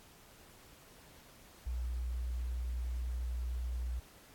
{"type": "tone", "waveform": "sine", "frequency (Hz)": 60.9, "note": "B1", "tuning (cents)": -24, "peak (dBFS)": -34, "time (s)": [1.66, 4], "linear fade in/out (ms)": 10, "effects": ["pink hiss -59 dBFS RMS until 4.34 s", "AAC 64 kbps"]}